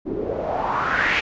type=noise with low-pass filter sweep; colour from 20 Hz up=white; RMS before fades=-23 dBFS; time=0.05-1.21 s; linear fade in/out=20 ms; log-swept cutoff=310 to 2400 Hz; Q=4.1; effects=resampled to 16000 Hz